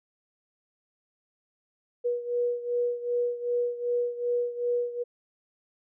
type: beating tone pair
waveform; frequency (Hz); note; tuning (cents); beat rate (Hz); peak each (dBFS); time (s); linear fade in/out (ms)
sine; 482.8 / 485.4; B4 / B4; -39 / -30; 2.6; -27 / -31; 2.04-5.04; 20
effects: none